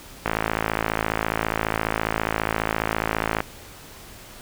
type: click train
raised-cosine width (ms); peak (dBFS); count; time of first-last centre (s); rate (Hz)
0.5; -6; 173; 0.26-3.404; 54.7
effects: pink hiss -43 dBFS RMS until 4.41 s